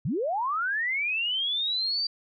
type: linear sweep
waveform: sine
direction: up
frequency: 105.6 to 4699 Hz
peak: -25 dBFS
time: 0.05-2.07 s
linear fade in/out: 5 ms
effects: none